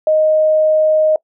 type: tone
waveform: sine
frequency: 622 Hz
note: D#5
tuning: 1 cent flat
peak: -9 dBFS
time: 0.07-1.16 s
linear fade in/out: 2 ms
effects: noise-tail reverb RT60 0.1 s tail -24 dB re dry